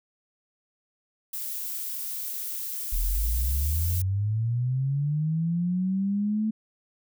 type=noise; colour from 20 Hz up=violet; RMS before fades=-33 dBFS; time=1.33-4.02 s; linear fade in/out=5 ms
type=linear sweep; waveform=sine; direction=up; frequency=36.03 to 220 Hz; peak=-23 dBFS; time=2.92-6.51 s; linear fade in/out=10 ms
effects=none